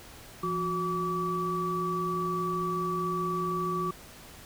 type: tone cluster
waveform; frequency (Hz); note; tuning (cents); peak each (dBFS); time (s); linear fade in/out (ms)
sine; 171 / 364 / 1150; F3 / F#4 / D6; -36 / -28 / -37; -34 / -33 / -30; 0.43-3.91; 5
effects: pink hiss -49 dBFS RMS until 4.45 s